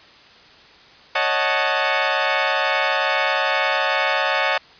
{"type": "chord", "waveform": "15% pulse", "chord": "D# half-diminished seventh", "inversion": "third", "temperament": "equal", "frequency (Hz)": [554.4, 622.3, 740, 880], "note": ["C#5", "D#5", "F#5", "A5"], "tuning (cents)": [0, 0, 0, 0], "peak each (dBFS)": -17, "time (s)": [1.15, 4.58], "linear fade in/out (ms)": 5, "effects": ["white hiss -47 dBFS RMS until 4.79 s", "resampled to 11025 Hz"]}